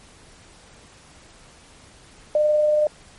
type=tone with amplitude modulation; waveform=sine; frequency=603 Hz; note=D5; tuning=46 cents sharp; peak=-14 dBFS; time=2.35-2.87 s; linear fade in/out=2 ms; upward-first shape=sine; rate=21.3 Hz; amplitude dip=25%; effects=pink hiss -49 dBFS RMS until 3.18 s + MP3 48 kbps